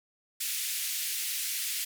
white band-pass noise, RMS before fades -33 dBFS, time 0.4-1.85 s, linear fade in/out 10 ms, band 2000 to 16000 Hz, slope 24 dB/octave, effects none

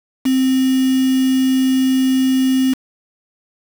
sine tone with quantisation, 261.6 Hz, C4, in tune, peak -12 dBFS, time 0.25-2.74 s, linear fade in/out 10 ms, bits 4, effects none

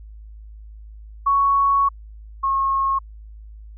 sine tone pair in turn, 1112 / 1086.6 Hz, C#6 / C#6, +5 / -35 cents, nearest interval unison, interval 40 cents, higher first, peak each -14 / -17 dBFS, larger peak first, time 1.26-1.89 / 2.43-2.99 s, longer first, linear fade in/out 10 ms, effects added 53 Hz sine -37 dBFS peak until 3.77 s

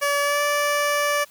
15% pulse tone with pitch glide, 572 to 582.3 Hz, D5 to D5, -46 to -15 cents, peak -13 dBFS, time 0.01-1.25 s, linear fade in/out 20 ms, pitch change +31 cents, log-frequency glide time 0.21-0.42 s, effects white hiss -52 dBFS RMS until 1.3 s

